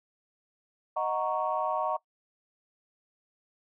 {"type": "chord", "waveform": "sine", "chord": "D# minor seventh", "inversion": "none", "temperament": "equal", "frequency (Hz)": [622.3, 740, 932.3, 1108.7], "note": ["D#5", "F#5", "A#5", "C#6"], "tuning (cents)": [0, 0, 0, 0], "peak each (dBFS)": -32, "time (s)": [0.96, 1.97], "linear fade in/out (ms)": 10, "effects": ["noise-tail reverb RT60 0.1 s tail -20 dB re dry", "tanh soft clip ceiling -16 dBFS"]}